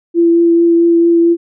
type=tone with vibrato; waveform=sine; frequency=338.1 Hz; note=E4; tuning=44 cents sharp; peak=-6 dBFS; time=0.14-1.37 s; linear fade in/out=50 ms; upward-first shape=triangle; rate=4.5 Hz; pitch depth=13 cents each way; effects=none